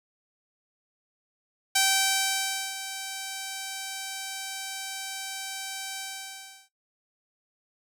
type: tone with ADSR envelope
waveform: 5% pulse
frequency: 775 Hz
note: G5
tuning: 20 cents flat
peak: -8 dBFS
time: 1.75-6.69 s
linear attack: 8 ms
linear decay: 980 ms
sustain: -14 dB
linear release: 700 ms
effects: noise-tail reverb RT60 0.2 s tail -22 dB re dry